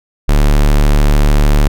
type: tone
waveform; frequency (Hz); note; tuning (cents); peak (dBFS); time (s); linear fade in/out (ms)
square; 36.71; D1; 0; -7; 0.28-1.68; 10
effects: none